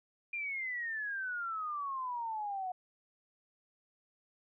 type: exponential sweep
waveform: sine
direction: down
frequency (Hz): 2421 to 725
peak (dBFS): -35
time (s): 0.33-2.72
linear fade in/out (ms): 5
effects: none